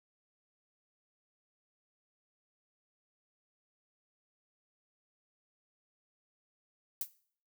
violet noise with exponential decay, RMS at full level -30 dBFS, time 7.01-7.1 s, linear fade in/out 2 ms, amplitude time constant 18 ms, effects noise-tail reverb RT60 0.5 s tail -18 dB re dry

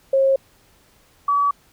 sine tone pair in turn, 539 / 1142.1 Hz, C#5 / D6, -49 / -49 cents, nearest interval octave + minor second, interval 1300 cents, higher second, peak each -13 / -15 dBFS, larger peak first, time 0.13-0.36 / 1.28-1.51 s, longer neither, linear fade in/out 5 ms, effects pink hiss -56 dBFS RMS until 1.72 s

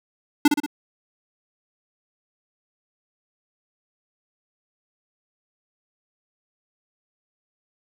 square tone with echo, 293.7 Hz, D4, in tune, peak -11 dBFS, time 0.45-0.48 s, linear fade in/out 5 ms, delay 61 ms, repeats 3, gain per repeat -5 dB, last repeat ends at 0.663 s, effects none

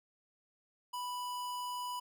square tone, 987.8 Hz, B5, in tune, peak -38 dBFS, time 0.93-2 s, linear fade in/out 10 ms, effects none

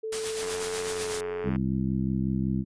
sine tone with pitch glide, 440.2 to 428.7 Hz, A4 to A4, +1 to -45 cents, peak -30 dBFS, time 0.03-1.5 s, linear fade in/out 10 ms, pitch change -46 cents, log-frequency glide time 0.82-1.2 s
white noise with tremolo, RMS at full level -32 dBFS, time 0.12-1.21 s, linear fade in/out 5 ms, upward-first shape sine, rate 8.1 Hz, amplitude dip 45%
click train, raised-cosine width 0.5 ms, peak -23 dBFS, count 104, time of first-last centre 0.43-1.559 s, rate 91.2 Hz
harmonic tone, 65.41 Hz, C2, in tune, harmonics 1 / 2 / 3 / 4 / 5, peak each -35 / -30 / -27 / -34 / -36 dBFS, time 1.43-2.65 s, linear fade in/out 50 ms
effects resampled to 22050 Hz

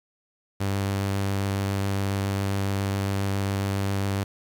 sawtooth tone with vibrato, 98.5 Hz, G2, 9 cents sharp, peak -20 dBFS, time 0.6-4.24 s, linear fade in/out 10 ms, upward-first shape triangle, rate 7.3 Hz, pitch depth 11 cents each way, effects 9-bit

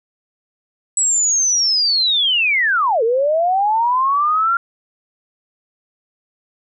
sine linear two-way sweep, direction down then up, 7902 to 436.7 to 1395 Hz, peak -13 dBFS, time 0.97-4.57 s, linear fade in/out 2 ms, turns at 3.03 s, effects none

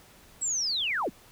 sine linear sweep, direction down, 7902 to 110 Hz, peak -26 dBFS, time 0.41-1.1 s, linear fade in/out 20 ms, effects pink hiss -55 dBFS RMS until 1.31 s

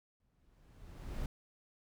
brown noise with exponential growth, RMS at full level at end -38 dBFS, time 0.2-1.26 s, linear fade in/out 2 ms, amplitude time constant 230 ms, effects none

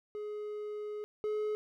triangle tone pair in turn, 420 / 424.9 Hz, G#4 / G#4, +19 / +40 cents, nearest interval unison, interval 21 cents, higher second, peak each -35 / -29 dBFS, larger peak second, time 0.15-1.04 / 1.24-1.55 s, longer first, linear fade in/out 0 ms, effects none

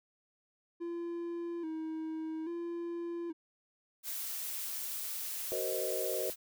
triangle tone with vibrato, 329.6 Hz, E4, in tune, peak -34 dBFS, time 0.8-3.33 s, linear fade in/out 20 ms, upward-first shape square, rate 0.6 Hz, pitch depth 62 cents each way
blue noise, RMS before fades -39 dBFS, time 4.03-6.36 s, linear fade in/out 50 ms
sine chord, C half-diminished seventh, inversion second, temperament equal with one note detuned, 377.6 / 466.2 / 523.3 / 622.3 Hz, Gb4 / Bb4 / C5 / Eb5, +35 / 0 / 0 / 0 cents, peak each -39 dBFS, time 5.52-6.3 s, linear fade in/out 0 ms
effects none

